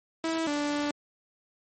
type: tone pair in turn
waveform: sawtooth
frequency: 325.6 / 292.1 Hz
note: E4 / D4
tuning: -21 / -9 cents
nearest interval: major second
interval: 188 cents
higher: first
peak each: -23 dBFS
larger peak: neither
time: 0.24-0.47 / 0.47-0.91 s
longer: second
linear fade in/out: 2 ms
effects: MP3 32 kbps